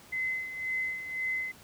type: tone with tremolo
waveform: sine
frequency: 2045 Hz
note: C7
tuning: 40 cents flat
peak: -28 dBFS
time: 0.12-1.52 s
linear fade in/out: 10 ms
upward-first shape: sine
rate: 1.9 Hz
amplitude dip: 65%
effects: pink hiss -54 dBFS RMS until 1.63 s + high-pass 60 Hz 12 dB/octave